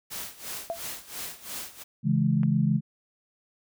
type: noise with tremolo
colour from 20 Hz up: white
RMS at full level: -35 dBFS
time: 0.1-1.84 s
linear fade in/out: 20 ms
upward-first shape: sine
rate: 2.9 Hz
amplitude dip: 85%
type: tone with exponential decay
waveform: sine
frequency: 673 Hz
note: E5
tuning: 36 cents sharp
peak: -24 dBFS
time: 0.7-0.83 s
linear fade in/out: 0 ms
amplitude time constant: 28 ms
type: chord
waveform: sine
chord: C# minor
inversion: none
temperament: equal with one note detuned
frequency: 138.59 / 164.81 / 211.4 Hz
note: C#3 / E3 / G#3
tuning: 0 / 0 / +31 cents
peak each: -25 dBFS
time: 2.03-2.81 s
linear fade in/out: 50 ms
type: click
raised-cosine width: 0.5 ms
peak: -26 dBFS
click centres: 2.433 s
effects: none